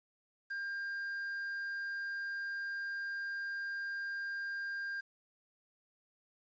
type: tone with quantisation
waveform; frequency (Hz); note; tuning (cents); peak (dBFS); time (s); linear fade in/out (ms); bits
triangle; 1600; G6; +35; -35; 0.5-5.01; 10; 10
effects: resampled to 16000 Hz